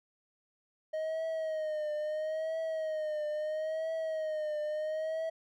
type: tone with vibrato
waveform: triangle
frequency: 624 Hz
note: D#5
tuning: 5 cents sharp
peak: -30 dBFS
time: 0.93-5.3 s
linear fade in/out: 10 ms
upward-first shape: triangle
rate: 0.75 Hz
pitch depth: 69 cents each way
effects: none